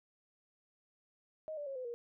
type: tone with pitch steps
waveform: sine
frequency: 626 / 584.1 / 545 / 508.5 / 474.4 Hz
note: D#5 / D5 / C#5 / C5 / A#4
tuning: +10 / -10 / -29 / -50 / +30 cents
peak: -39 dBFS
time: 1.48-1.94 s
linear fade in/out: 0 ms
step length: 92 ms
effects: none